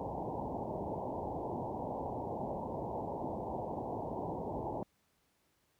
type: low-pass noise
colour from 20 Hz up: white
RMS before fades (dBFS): -39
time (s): 0-4.83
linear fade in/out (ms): 0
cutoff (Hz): 950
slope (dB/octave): 96
effects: pink hiss -75 dBFS RMS until 5.79 s + high-pass 60 Hz 12 dB/octave